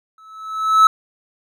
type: tone with exponential growth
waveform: triangle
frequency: 1301 Hz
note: E6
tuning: 23 cents flat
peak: -3 dBFS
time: 0.18-0.87 s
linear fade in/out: 2 ms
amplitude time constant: 150 ms
effects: none

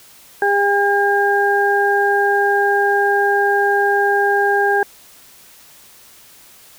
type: harmonic tone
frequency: 403.3 Hz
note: G4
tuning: 49 cents sharp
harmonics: 1 / 2 / 4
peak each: -17 / -17 / -17 dBFS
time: 0.42-4.83 s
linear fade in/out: 2 ms
effects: white hiss -45 dBFS RMS until 6.78 s

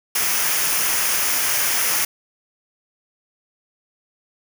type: noise with comb filter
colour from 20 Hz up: white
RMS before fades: -20 dBFS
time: 0.15-2.05 s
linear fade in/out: 5 ms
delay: 0.25 ms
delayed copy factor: -0.55
effects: none

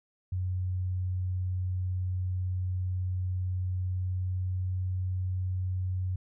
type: tone with pitch glide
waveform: sine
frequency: 91.8 to 92.33 Hz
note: F#2 to F#2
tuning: -13 to -3 cents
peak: -28 dBFS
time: 0.32-6.16 s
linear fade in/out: 5 ms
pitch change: +10 cents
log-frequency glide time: 3.78-4.82 s
effects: none

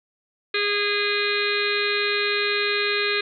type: harmonic tone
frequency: 410.6 Hz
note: G#4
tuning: 20 cents flat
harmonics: 1 / 3 / 4 / 5 / 6 / 7 / 8 / 9 / 10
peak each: -26 / -32 / -28 / -29 / -27 / -38 / -35 / -31 / -29 dBFS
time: 0.54-3.21 s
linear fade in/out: 5 ms
effects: none

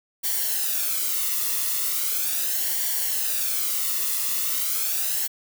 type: noise with flanger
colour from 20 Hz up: blue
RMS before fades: -25 dBFS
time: 0.23-5.28 s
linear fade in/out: 20 ms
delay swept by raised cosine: 0.78 to 1.3 ms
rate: 0.38 Hz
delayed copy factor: -0.6
effects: none

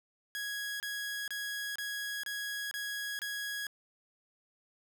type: tone bursts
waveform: sawtooth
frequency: 1661.2 Hz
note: G#6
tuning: in tune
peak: -32 dBFS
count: 7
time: 0.35-3.668 s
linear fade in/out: 0 ms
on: 450 ms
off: 28 ms
effects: none

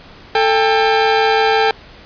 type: tone pair together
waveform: sawtooth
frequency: 442.4 / 799 Hz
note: A4 / G5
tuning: +9 / +33 cents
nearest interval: minor seventh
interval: 1024 cents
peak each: -10 dBFS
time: 0.35-1.71 s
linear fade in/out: 2 ms
effects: pink hiss -40 dBFS RMS until 2.05 s + resampled to 11025 Hz

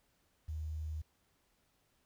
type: tone with quantisation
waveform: sine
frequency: 77.78 Hz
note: D#2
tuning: in tune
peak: -37 dBFS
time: 0.48-1.02 s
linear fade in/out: 10 ms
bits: 11
effects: pink hiss -75 dBFS RMS until 2.05 s

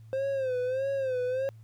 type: tone with vibrato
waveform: triangle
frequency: 523.3 Hz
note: C5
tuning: in tune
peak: -25 dBFS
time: 0.13-1.49 s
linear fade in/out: 0 ms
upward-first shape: sine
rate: 1.6 Hz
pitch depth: 91 cents each way
effects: added 111 Hz sine -47 dBFS peak until 1.63 s + pink hiss -70 dBFS RMS until 1.63 s

